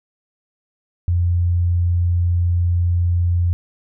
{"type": "tone", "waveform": "sine", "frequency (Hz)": 87.31, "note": "F2", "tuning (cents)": 0, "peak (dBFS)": -14, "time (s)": [1.08, 3.53], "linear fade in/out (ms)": 0, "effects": []}